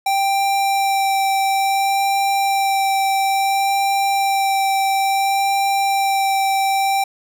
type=tone with vibrato; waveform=square; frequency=784 Hz; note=G5; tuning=in tune; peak=-16 dBFS; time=0.06-7.04 s; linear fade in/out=5 ms; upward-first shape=sine; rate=0.58 Hz; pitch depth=10 cents each way; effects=none